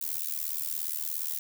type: noise with amplitude modulation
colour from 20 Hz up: violet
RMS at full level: -29 dBFS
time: 0.01-1.39 s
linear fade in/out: 5 ms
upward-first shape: sine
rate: 77.1 Hz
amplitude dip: 95%
effects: none